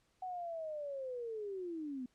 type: linear sweep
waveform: sine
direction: down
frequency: 751 to 243.8 Hz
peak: -39 dBFS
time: 0.22-2.06 s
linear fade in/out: 5 ms
effects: pink hiss -75 dBFS RMS until 2.14 s + low-pass 9000 Hz 12 dB/octave